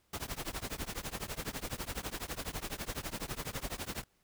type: noise with tremolo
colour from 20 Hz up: pink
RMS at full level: -36 dBFS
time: 0.13-4.04 s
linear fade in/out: 5 ms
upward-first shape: triangle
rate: 12 Hz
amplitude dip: 100%
effects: pink hiss -73 dBFS RMS until 4.23 s